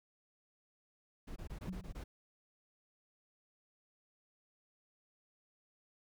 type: noise bursts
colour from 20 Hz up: brown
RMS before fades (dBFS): -45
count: 7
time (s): 1.27-2.04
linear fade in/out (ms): 10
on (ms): 92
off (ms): 21
type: tone with exponential decay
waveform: sine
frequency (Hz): 185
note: F#3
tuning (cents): 0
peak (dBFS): -36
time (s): 1.68-2.03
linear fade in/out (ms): 2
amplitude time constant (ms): 74
effects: none

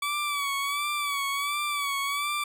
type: tone with vibrato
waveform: 20% pulse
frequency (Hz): 1144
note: D6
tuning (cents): -46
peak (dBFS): -22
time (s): 0.02-2.44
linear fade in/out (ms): 5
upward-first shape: sine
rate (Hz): 1.4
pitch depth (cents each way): 56
effects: none

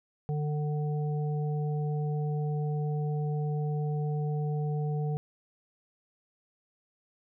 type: harmonic tone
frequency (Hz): 149.3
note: D3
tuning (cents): +29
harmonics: 1 / 3 / 5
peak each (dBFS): -28 / -38 / -42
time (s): 0.29-5.17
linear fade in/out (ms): 0
effects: none

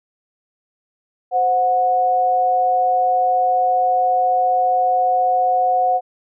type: tone pair together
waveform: sine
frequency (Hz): 518 / 732.6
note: C5 / F#5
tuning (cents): -17 / -17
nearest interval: tritone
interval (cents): 600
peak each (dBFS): -22 / -14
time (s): 1.31-6.01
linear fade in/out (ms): 50
effects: none

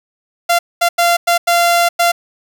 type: tone bursts at uneven times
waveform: sawtooth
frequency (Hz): 690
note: F5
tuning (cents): -21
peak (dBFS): -6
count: 6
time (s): 0.49-0.59 / 0.81-0.89 / 0.98-1.17 / 1.27-1.38 / 1.47-1.89 / 1.99-2.12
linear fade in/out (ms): 10
effects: none

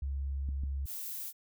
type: tone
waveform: sine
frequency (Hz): 68.7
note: C#2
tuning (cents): -15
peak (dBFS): -32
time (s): 0.02-0.86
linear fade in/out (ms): 5
type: clicks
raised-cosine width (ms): 5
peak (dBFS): -32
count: 2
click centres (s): 0.489 / 0.636
type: noise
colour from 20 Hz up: violet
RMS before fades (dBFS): -40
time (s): 0.85-1.33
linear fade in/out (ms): 50
effects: none

